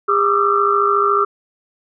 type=tone cluster; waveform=sine; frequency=404.3 / 1170 / 1224 / 1345 Hz; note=G#4 / D6 / D#6 / E6; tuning=-46 / -7 / -29 / +34 cents; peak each=-18 dBFS; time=0.08-1.25 s; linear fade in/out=10 ms; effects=none